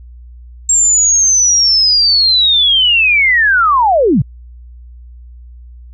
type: linear sweep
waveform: sine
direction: down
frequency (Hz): 7510 to 103.83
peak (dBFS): -7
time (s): 0.69-4.22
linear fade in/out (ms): 5
effects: added 60 Hz sine -32 dBFS peak until 5.93 s